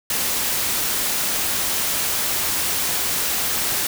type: noise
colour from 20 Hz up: white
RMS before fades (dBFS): -22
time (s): 0.1-3.87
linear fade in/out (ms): 2
effects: none